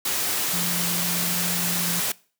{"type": "tone in noise", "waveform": "sine", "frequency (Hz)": 174.61, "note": "F3", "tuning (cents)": 0, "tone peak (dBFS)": -29, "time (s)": [0.53, 2], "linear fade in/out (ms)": 5, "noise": "white", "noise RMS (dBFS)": -25, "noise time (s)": [0.05, 2.12], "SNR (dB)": -7, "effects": ["noise-tail reverb RT60 0.4 s tail -22 dB re dry", "high-pass 100 Hz 12 dB/octave"]}